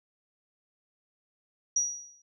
sine tone with exponential decay, 5780 Hz, F#8, 41 cents flat, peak -21 dBFS, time 1.76-2.22 s, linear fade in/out 5 ms, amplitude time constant 100 ms, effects none

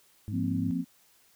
harmonic tone, 103.83 Hz, G#2, in tune, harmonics 1 / 2 / 3, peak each -33 / -40 / -48 dBFS, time 0.28-0.71 s, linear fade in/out 0 ms
sine chord, F suspended fourth, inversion none, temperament equal, 174.61 / 233.1 / 261.6 Hz, F3 / Bb3 / C4, 0 / 0 / 0 cents, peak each -32 / -34 / -30 dBFS, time 0.31-0.85 s, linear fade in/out 50 ms
effects white hiss -63 dBFS RMS until 1.35 s

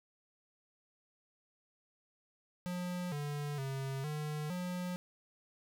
square tone with pitch steps, 178.8 / 146 / 135.1 / 151 / 179.7 Hz, F3 / D3 / C#3 / D3 / F3, +41 / -10 / -44 / +48 / +50 cents, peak -37 dBFS, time 2.66-4.96 s, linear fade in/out 0 ms, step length 460 ms, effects none

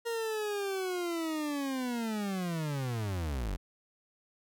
40% pulse linear sweep, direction down, 469.5 to 41.2 Hz, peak -31 dBFS, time 0.05-3.57 s, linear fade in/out 20 ms, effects none

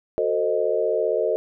sine chord, F# diminished seventh, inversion none, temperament equal with one note detuned, 370 / 447.7 / 523.3 / 622.3 Hz, F#4 / A4 / C5 / Eb5, 0 / +30 / 0 / 0 cents, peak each -28 / -23 / -26 / -24 dBFS, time 0.18-1.36 s, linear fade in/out 0 ms, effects none

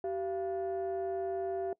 sine tone pair together, 384.9 / 685.8 Hz, G4 / F5, -32 / -32 cents, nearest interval minor seventh, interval 1000 cents, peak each -32 / -35 dBFS, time 0.04-1.73 s, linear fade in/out 2 ms, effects noise-tail reverb RT60 0.1 s tail -23 dB re dry + tanh soft clip ceiling -28 dBFS

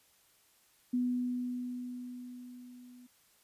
sine tone with level ramp, 247.6 Hz, B3, 5 cents sharp, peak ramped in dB -27 to -52 dBFS, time 0.93-3.07 s, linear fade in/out 10 ms, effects white hiss -67 dBFS RMS until 3.43 s + resampled to 32000 Hz

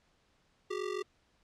square ring-modulated tone, 392 Hz, G4, in tune, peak -32 dBFS, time 0.7-1.03 s, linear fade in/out 10 ms, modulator 23.1 Hz, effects pink hiss -71 dBFS RMS until 1.43 s + low-pass 6000 Hz 12 dB/octave

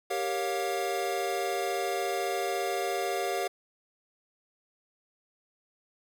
square chord, G half-diminished seventh, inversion none, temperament equal with one note detuned, 392 / 466.2 / 554.4 / 710.3 Hz, G4 / Bb4 / Db5 / F5, 0 / 0 / 0 / +29 cents, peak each -34 / -37 / -37 / -33 dBFS, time 0.1-3.48 s, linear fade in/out 10 ms, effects none

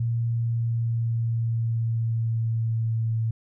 sine tone with pitch glide, 116.54 to 112.83 Hz, A#2 to A2, 0 to +44 cents, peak -22 dBFS, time 0-3.31 s, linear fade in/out 5 ms, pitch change -56 cents, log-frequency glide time 0.22-3.14 s, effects none

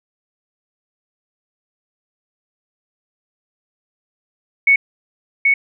sine tone with echo, 2217 Hz, C#7, in tune, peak -8 dBFS, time 4.67-4.76 s, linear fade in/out 5 ms, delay 780 ms, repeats 1, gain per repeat -2 dB, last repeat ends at 5.54 s, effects none

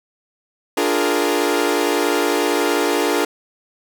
sawtooth chord, Bb dominant seventh, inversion first, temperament equal, 293.7 / 349.2 / 415.3 / 466.2 Hz, D4 / F4 / Ab4 / Bb4, 0 / 0 / 0 / 0 cents, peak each -18 dBFS, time 0.77-3.25 s, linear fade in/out 5 ms, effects none

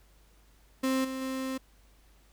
35% pulse tone with level steps, 263 Hz, C4, 9 cents sharp, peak -24 / -32 / -30 dBFS, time 0.83-1.58 s, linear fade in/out 10 ms, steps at 1.04 / 1.21 s, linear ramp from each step 10 ms, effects added 50 Hz sine -59 dBFS peak until 2.32 s + pink hiss -65 dBFS RMS until 2.32 s

